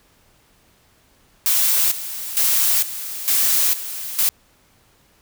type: noise with tremolo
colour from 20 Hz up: blue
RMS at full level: -17 dBFS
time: 1.46-4.29 s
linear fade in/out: 0 ms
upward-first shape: square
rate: 1.1 Hz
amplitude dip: 75%
effects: pink hiss -57 dBFS RMS until 5.21 s